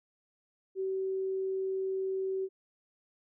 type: tone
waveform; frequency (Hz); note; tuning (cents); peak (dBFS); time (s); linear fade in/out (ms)
sine; 381.8; G4; -46; -30; 0.75-2.49; 50
effects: none